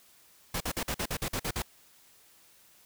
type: noise bursts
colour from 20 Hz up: pink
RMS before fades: -32 dBFS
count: 10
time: 0.54-1.622 s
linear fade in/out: 5 ms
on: 65 ms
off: 48 ms
effects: white hiss -60 dBFS RMS until 2.85 s